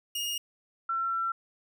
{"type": "tone pair in turn", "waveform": ["sawtooth", "sine"], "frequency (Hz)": [2852, 1351], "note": ["F7", "E6"], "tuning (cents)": [36, 42], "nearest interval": "octave + minor second", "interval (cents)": 1294, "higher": "first", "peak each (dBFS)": [-27, -27], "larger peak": "neither", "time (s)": [[0.15, 0.38], [0.89, 1.32]], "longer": "second", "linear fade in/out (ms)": 5, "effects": []}